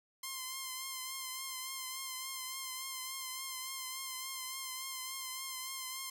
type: tone with vibrato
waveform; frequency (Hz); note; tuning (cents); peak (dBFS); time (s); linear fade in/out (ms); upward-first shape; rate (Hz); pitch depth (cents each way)
5% pulse; 1048; C6; +2; -28; 0.23-6.1; 5; triangle; 3.5; 39
effects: none